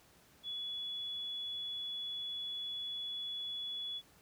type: tone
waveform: sine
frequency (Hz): 3400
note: G#7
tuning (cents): +40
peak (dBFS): -38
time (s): 0.43-4.02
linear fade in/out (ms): 50
effects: pink hiss -64 dBFS RMS until 4.21 s + high-pass 60 Hz 12 dB/octave